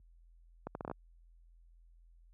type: accelerating click train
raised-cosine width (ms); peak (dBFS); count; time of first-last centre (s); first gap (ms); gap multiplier
1; -25; 7; 0.67-0.914; 81; 0.71
effects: added 42 Hz sine -47 dBFS peak until 2.33 s + high-pass 80 Hz 12 dB/octave